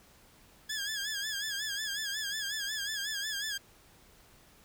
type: tone with vibrato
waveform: 15% pulse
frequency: 1674 Hz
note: G#6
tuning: 13 cents sharp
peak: -27 dBFS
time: 0.69-3.58 s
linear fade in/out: 10 ms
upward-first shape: sine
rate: 5.5 Hz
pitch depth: 88 cents each way
effects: pink hiss -60 dBFS RMS until 4.64 s